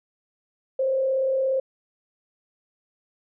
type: tone with frequency modulation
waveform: sine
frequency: 530 Hz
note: C5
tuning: 22 cents sharp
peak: -20 dBFS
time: 0.79-1.6 s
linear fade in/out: 5 ms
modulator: 37.2 Hz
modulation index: 0.32
effects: none